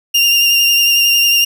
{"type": "tone with vibrato", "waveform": "30% pulse", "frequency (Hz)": 2794, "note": "F7", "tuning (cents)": 0, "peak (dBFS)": -6, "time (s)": [0.14, 1.45], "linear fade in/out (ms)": 10, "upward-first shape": "triangle", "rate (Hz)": 11, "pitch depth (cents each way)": 23, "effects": []}